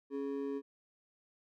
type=ring-modulated tone; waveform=triangle; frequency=348.3 Hz; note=F4; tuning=5 cents flat; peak=-30 dBFS; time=0.1-0.62 s; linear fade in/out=50 ms; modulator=71.7 Hz; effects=none